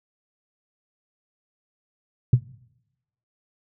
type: tone with exponential decay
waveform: sine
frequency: 123.47 Hz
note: B2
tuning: in tune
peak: -6 dBFS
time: 2.33-2.41 s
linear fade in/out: 5 ms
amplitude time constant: 17 ms
effects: noise-tail reverb RT60 0.9 s tail -22 dB re dry + tanh soft clip ceiling -6 dBFS